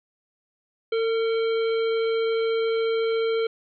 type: harmonic tone with a mistuned harmonic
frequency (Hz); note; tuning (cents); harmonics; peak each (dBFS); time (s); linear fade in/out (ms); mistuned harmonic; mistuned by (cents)
451.4; A4; +44; 1 / 3 / 5 / 7 / 9; -21 / -35 / -37 / -38 / -43; 0.92-3.47; 5; 3; +25
effects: none